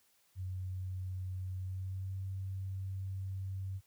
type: tone with pitch glide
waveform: sine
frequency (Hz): 92.9 to 95.62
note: F#2 to G2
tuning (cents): +7 to -43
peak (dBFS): -36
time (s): 0.35-3.81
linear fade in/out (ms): 50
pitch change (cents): +50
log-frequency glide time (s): 1.56-2.16
effects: white hiss -71 dBFS RMS until 3.86 s + high-pass 60 Hz 12 dB/octave

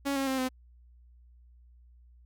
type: tone with pitch steps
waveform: sawtooth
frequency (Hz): 278.7 / 271.4 / 264.3 / 257.3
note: C#4 / C#4 / C4 / C4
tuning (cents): +9 / -36 / +18 / -29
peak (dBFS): -24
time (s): 0.05-0.49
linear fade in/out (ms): 20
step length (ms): 110
effects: added 60 Hz sine -54 dBFS peak until 2.25 s

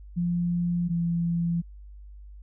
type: tone pair in turn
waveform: sine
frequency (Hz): 173.9 / 170.03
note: F3 / F3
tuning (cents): -7 / -46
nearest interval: unison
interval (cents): 39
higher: first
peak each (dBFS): -23 / -23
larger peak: neither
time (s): 0.16-0.89 / 0.89-1.62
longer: neither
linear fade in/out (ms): 20
effects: added 50 Hz sine -42 dBFS peak until 2.42 s

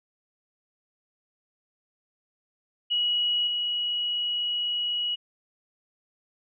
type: tone with level steps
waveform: sine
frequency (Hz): 2914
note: F#7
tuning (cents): -27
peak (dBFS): -22 / -25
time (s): 2.9-5.16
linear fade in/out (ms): 20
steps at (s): 3.47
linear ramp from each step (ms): 2
effects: none

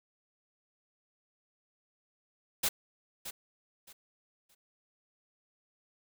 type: noise with echo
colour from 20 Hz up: white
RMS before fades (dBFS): -29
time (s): 2.63-2.69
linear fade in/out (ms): 10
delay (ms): 620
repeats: 3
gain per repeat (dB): -12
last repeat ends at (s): 4.55
effects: none

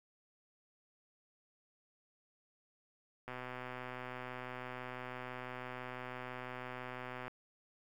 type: click train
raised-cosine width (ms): 0.5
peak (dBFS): -29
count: 505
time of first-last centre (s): 3.28-7.28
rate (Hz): 126
effects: 10-bit

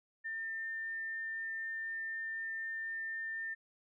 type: tone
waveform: sine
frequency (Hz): 1801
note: A6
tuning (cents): +40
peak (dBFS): -37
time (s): 0.24-3.55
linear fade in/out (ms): 20
effects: none

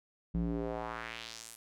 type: tone with band-pass filter sweep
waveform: square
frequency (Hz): 57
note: A#1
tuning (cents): -38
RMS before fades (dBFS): -38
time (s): 0.34-1.56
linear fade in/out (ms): 10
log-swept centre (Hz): 150 to 11000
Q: 1.8
effects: none

